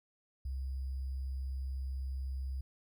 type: tone with sample-and-hold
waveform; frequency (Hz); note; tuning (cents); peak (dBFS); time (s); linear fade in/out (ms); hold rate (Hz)
sine; 66; C2; +16; -35; 0.45-2.61; 5; 4900
effects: none